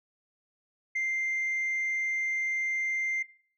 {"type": "tone", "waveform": "sine", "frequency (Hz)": 2093, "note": "C7", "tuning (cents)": 0, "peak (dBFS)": -25, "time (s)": [0.95, 3.23], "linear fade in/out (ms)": 10, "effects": ["noise-tail reverb RT60 0.5 s tail -21 dB re dry", "tanh soft clip ceiling -25 dBFS"]}